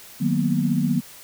sine chord, B major seventh, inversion first, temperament just, 154.34 / 185.21 / 231.5 / 246.9 Hz, D#3 / F#3 / A#3 / B3, -14 / +2 / -12 / 0 cents, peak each -24 dBFS, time 0.2-1.01 s, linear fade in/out 20 ms, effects white hiss -44 dBFS RMS until 1.23 s

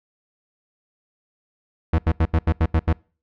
40% pulse tone bursts, 80.4 Hz, E2, 43 cents flat, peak -14 dBFS, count 8, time 1.93-2.929 s, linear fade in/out 5 ms, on 54 ms, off 81 ms, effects noise-tail reverb RT60 0.4 s tail -26 dB re dry + low-pass 2000 Hz 12 dB/octave

